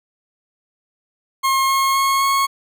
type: tone with pitch steps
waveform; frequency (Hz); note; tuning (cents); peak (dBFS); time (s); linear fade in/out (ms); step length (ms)
40% pulse; 1074 / 1081.5 / 1089 / 1096.6; C6 / C#6 / C#6 / C#6; +45 / -43 / -31 / -19; -14; 1.43-2.47; 20; 260
effects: none